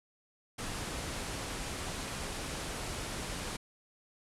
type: low-pass noise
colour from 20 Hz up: pink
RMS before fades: -39 dBFS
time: 0.58-3.57 s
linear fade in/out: 10 ms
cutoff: 11000 Hz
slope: 48 dB/octave
effects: none